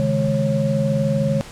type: tone cluster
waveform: sine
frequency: 136.3 / 156.1 / 209.3 / 547 Hz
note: C#3 / D#3 / G#3 / C#5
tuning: -29 / +6 / +14 / -23 cents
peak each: -22 dBFS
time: 0-1.41 s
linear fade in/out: 0 ms
effects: pink hiss -39 dBFS RMS until 1.51 s + low-pass 9000 Hz 12 dB/octave